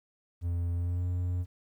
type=tone with pitch glide; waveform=triangle; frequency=86.3 to 89.19 Hz; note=F2 to F2; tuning=-20 to +37 cents; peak=-26 dBFS; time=0.41-1.46 s; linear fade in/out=50 ms; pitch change=+57 cents; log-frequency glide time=0.74-1.04 s; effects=11-bit